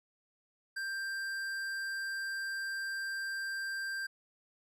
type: tone with tanh clipping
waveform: triangle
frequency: 1580 Hz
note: G6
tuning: 13 cents sharp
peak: -37 dBFS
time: 0.76-4.07 s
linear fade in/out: 10 ms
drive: 18 dB
effects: none